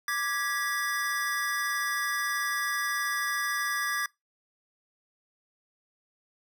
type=chord; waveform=square; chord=G# diminished; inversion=second; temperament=equal with one note detuned; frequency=1174.7 / 1661.2 / 1951.7 Hz; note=D6 / G#6 / B6; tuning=0 / 0 / -21 cents; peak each=-34 / -31 / -34 dBFS; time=0.08-4.06 s; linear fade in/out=2 ms; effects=noise-tail reverb RT60 0.2 s tail -24 dB re dry